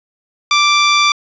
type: tone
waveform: 15% pulse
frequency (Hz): 1174.7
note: D6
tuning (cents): 0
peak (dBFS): -3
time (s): 0.51-1.12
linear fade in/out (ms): 2
effects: resampled to 16000 Hz + 7-bit